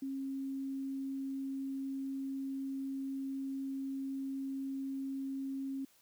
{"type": "tone", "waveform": "sine", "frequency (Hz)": 270.4, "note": "C#4", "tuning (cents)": -43, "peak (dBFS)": -36, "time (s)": [0.02, 5.85], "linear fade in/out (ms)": 5, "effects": ["white hiss -67 dBFS RMS until 6.01 s"]}